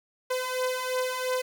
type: beating tone pair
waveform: sawtooth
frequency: 507 / 509.9 Hz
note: B4 / C5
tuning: +45 / -45 cents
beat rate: 2.9 Hz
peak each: -28 / -25 dBFS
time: 0.3-1.42 s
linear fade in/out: 10 ms
effects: none